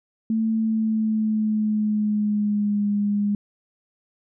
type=tone with pitch glide; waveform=sine; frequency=222.2 to 204.9 Hz; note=A3 to G#3; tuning=+17 to -23 cents; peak=-19 dBFS; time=0.3-3.35 s; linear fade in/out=2 ms; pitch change=-140 cents; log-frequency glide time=0.56-2.88 s; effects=none